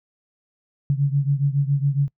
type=beating tone pair; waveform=sine; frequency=138.59 / 145.79 Hz; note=C#3 / D3; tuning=0 / -12 cents; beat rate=7.2 Hz; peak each=-19 / -22 dBFS; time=0.9-2.08 s; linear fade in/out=0 ms; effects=noise-tail reverb RT60 0.1 s tail -24 dB re dry